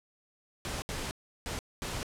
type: noise bursts at uneven times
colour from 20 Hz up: pink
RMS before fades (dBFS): -36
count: 4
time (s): 0.65-0.82 / 0.89-1.11 / 1.46-1.59 / 1.82-2.03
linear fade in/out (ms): 0
effects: low-pass 10000 Hz 12 dB/octave